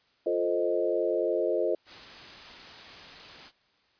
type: chord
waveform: sine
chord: F dominant seventh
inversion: none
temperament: equal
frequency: 349.2 / 440 / 523.3 / 622.3 Hz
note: F4 / A4 / C5 / Eb5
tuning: 0 / 0 / 0 / 0 cents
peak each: -30 dBFS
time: 0.26-1.75 s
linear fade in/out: 5 ms
type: noise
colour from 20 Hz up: white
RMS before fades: -45 dBFS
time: 1.85-3.52 s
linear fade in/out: 50 ms
effects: white hiss -67 dBFS RMS until 3.99 s + resampled to 11025 Hz